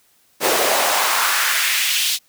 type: noise with high-pass filter sweep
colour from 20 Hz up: pink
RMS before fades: -18 dBFS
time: 0.4-2.19 s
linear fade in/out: 50 ms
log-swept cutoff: 390 to 3800 Hz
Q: 1.8
effects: white hiss -58 dBFS RMS until 2.28 s